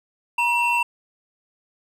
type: tone pair together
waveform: triangle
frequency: 954.9 / 2698 Hz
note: A#5 / E7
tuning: +41 / +40 cents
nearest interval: octave + tritone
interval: 1799 cents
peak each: -19 / -19 dBFS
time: 0.38-0.83 s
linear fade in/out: 5 ms
effects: none